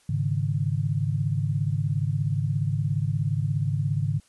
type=chord; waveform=sine; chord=Ab suspended fourth; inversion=none; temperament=equal; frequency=103.83 / 138.59 / 155.56 Hz; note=Ab2 / Db3 / Eb3; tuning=0 / 0 / 0 cents; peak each=-27 / -26 / -28 dBFS; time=0.09-4.2 s; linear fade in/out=5 ms; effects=white hiss -61 dBFS RMS until 4.28 s + resampled to 24000 Hz